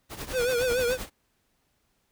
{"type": "noise with tremolo", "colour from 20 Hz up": "pink", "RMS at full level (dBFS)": -34, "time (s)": [0.09, 1.1], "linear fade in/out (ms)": 50, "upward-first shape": "triangle", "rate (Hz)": 10, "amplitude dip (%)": 80}
{"type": "tone with vibrato", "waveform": "square", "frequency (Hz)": 493.9, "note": "B4", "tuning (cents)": 0, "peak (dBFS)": -24, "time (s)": [0.32, 0.98], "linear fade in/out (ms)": 50, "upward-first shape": "triangle", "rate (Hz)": 6.9, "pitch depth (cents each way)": 97}
{"effects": ["pink hiss -72 dBFS RMS until 2.11 s"]}